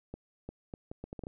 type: accelerating click train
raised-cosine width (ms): 2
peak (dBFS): -27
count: 9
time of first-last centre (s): 0.14-1.269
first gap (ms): 350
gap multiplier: 0.71
effects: none